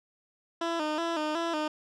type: tone with vibrato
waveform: 15% pulse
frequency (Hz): 320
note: D#4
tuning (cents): +49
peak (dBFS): -22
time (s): 0.61-1.68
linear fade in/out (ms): 5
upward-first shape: square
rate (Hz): 2.7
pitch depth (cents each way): 80
effects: low-pass 5000 Hz 12 dB/octave